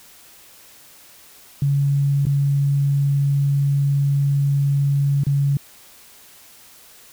sine tone with dropouts, 140.6 Hz, C#3, 25 cents sharp, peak -15 dBFS, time 1.62-5.57 s, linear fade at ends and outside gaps 2 ms, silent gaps 2.254-2.267 / 5.236-5.267 s, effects white hiss -47 dBFS RMS until 7.12 s

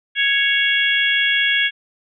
harmonic tone, 554.4 Hz, C#5, in tune, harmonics 3 / 4 / 5 / 6, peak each -19 / -20 / -22 / -20 dBFS, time 0.15-1.71 s, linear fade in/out 50 ms, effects none

